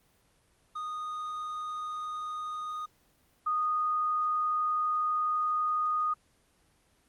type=tone pair in turn; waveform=triangle / sine; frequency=1236 / 1236 Hz; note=D#6 / D#6; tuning=-12 / -12 cents; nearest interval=unison; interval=0 cents; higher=neither; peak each=-32 / -26 dBFS; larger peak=second; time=0.75-2.86 / 3.46-6.14 s; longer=second; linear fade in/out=10 ms; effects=pink hiss -67 dBFS RMS until 7.08 s + Opus 24 kbps